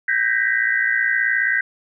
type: tone cluster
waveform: sine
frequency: 1544 / 1603 / 1864 / 1979 Hz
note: G6 / G6 / A#6 / B6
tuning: -27 / +38 / -1 / +3 cents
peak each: -22 dBFS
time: 0.08-1.61 s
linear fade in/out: 5 ms
effects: none